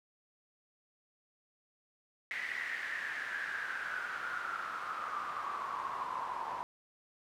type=noise with band-pass filter sweep; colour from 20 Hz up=pink; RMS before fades=-39 dBFS; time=2.31-6.63 s; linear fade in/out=0 ms; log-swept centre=2000 to 950 Hz; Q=9.2; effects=none